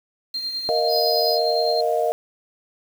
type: tone with tremolo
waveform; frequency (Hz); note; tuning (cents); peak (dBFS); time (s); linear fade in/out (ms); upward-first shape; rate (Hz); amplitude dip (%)
sine; 4186; C8; 0; -23; 0.34-1.81; 5; sine; 9.8; 45
type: chord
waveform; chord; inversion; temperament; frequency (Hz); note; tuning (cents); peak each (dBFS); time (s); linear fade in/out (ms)
sine; Bb suspended fourth; none; equal with one note detuned; 466.2 / 622.3 / 703.3; Bb4 / Eb5 / F5; 0 / 0 / +12; -23 / -22 / -23; 0.69-2.12; 0
type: tone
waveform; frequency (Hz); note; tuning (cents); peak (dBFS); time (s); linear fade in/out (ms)
square; 4978; D#8; 0; -24; 0.88-1.39; 50
effects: 7-bit